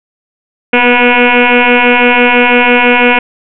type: tone with frequency modulation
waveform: sine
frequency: 973 Hz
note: B5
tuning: 26 cents flat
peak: -4 dBFS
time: 0.73-3.19 s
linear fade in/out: 5 ms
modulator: 244 Hz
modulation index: 7.1
effects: none